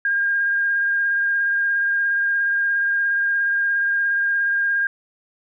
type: tone with vibrato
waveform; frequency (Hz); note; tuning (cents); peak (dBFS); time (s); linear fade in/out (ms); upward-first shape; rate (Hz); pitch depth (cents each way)
sine; 1612; G6; +48; -17; 0.05-4.87; 2; sine; 17; 12
effects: none